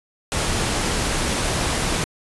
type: noise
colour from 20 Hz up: pink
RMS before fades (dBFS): -22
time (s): 0.32-2.04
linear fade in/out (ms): 0
effects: resampled to 24000 Hz

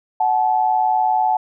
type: tone pair together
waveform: sine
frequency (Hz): 744 / 864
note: F#5 / A5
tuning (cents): +9 / -32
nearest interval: minor third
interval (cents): 259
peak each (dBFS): -17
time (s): 0.2-1.37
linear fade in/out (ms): 5
effects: none

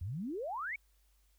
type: exponential sweep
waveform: sine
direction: up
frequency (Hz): 78.8 to 2352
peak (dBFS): -36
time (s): 0.01-0.76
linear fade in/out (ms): 5
effects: added 50 Hz sine -67 dBFS peak until 1.38 s + white hiss -75 dBFS RMS until 1.38 s

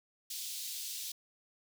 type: high-pass noise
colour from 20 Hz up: pink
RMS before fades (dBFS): -41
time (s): 0.3-1.12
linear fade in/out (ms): 5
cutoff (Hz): 3500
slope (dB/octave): 24
effects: none

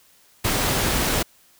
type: noise with amplitude modulation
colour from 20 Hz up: pink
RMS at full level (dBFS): -20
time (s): 0.44-1.23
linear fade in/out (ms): 10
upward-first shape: sine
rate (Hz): 286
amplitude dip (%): 40
effects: white hiss -56 dBFS RMS until 1.59 s

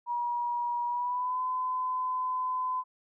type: tone with pitch glide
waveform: sine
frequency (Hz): 959 to 1016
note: A#5 to B5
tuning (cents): +49 to +49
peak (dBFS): -28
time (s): 0.06-2.84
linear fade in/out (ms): 50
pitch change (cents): +100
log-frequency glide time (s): 0.86-1.4
effects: none

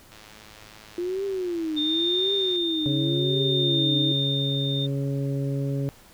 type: click train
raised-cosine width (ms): 0.2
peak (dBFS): -29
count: 262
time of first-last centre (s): 0.12-2.559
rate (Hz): 107
type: tone with vibrato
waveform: sine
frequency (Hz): 345.6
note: F4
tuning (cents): -18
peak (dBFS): -25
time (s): 0.98-4.12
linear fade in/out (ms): 2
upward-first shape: triangle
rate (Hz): 0.92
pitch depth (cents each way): 250
type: tone with tremolo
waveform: sine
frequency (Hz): 3627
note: A#7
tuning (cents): -48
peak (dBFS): -22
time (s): 1.76-4.87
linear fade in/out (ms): 20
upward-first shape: sine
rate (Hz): 0.6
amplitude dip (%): 50
type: harmonic tone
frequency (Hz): 138.59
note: C#3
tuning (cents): 0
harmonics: 1 / 2 / 3 / 4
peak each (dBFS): -25 / -31 / -35 / -37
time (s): 2.86-5.89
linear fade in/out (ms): 0
effects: pink hiss -52 dBFS RMS until 6.13 s

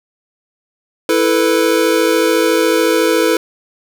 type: chord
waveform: square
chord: E suspended fourth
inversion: none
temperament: equal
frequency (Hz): 329.6 / 440 / 493.9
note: E4 / A4 / B4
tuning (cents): 0 / 0 / 0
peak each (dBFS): -16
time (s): 1.09-3.37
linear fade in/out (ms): 2
effects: none

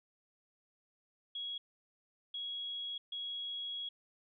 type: tone bursts at uneven times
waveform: sine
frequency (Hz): 3322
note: G#7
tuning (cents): 0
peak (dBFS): -38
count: 3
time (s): 1.35-1.58 / 2.34-2.98 / 3.12-3.89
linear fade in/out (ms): 5
effects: none

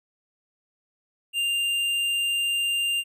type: tone with tanh clipping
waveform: sine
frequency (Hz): 2794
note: F7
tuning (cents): 0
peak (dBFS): -24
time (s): 1.33-3.04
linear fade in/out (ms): 50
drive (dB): 11
effects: none

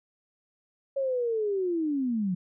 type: linear sweep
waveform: sine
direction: down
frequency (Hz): 554.4 to 173.5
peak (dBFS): -25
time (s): 0.96-2.35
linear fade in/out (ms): 10
effects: none

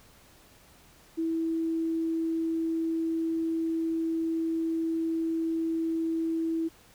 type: tone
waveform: sine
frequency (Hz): 326.7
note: E4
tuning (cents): -15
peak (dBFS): -26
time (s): 1.17-6.69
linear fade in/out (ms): 20
effects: pink hiss -57 dBFS RMS until 6.94 s

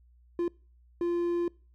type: tone bursts at uneven times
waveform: triangle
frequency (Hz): 346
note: F4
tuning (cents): -16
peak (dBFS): -24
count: 2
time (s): 0.39-0.48 / 1.01-1.48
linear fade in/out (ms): 2
effects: noise-tail reverb RT60 0.4 s tail -25 dB re dry + added 60 Hz sine -57 dBFS peak until 1.74 s

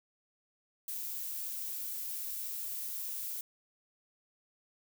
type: noise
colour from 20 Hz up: violet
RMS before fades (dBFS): -39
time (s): 0.88-3.41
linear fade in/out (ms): 2
effects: none

